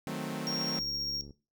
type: chord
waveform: sawtooth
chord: D# diminished seventh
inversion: none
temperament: equal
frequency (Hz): 155.56 / 185 / 220 / 261.6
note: D#3 / F#3 / A3 / C4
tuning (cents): 0 / 0 / 0 / 0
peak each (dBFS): -36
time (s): 0.07-0.79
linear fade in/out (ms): 0
type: tone with tremolo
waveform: triangle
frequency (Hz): 5570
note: F8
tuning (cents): -5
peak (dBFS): -30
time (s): 0.47-1.21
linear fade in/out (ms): 0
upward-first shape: triangle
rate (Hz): 15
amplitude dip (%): 25
type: click train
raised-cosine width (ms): 3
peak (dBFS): -36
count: 38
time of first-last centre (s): 0.79-1.307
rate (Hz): 71.5
effects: noise-tail reverb RT60 0.3 s tail -18 dB re dry